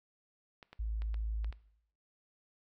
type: clicks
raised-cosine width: 0.3 ms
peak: -34 dBFS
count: 6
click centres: 0.628 / 0.73 / 1.02 / 1.143 / 1.445 / 1.526 s
type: tone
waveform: sine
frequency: 54.2 Hz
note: A1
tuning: 25 cents flat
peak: -33 dBFS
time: 0.79-1.51 s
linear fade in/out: 10 ms
effects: noise-tail reverb RT60 0.7 s tail -18 dB re dry